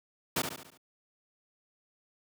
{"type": "noise with echo", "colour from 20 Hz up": "pink", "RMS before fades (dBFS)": -29, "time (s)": [0.36, 0.42], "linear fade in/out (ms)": 5, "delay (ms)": 71, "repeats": 5, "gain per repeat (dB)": -6, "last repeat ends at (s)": 0.775, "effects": ["high-pass 150 Hz 12 dB/octave"]}